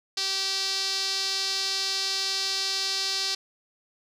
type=tone with band-pass filter; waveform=sawtooth; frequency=387.3 Hz; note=G4; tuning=21 cents flat; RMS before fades=-28 dBFS; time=0.17-3.35 s; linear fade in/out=5 ms; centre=4700 Hz; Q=4.1; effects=none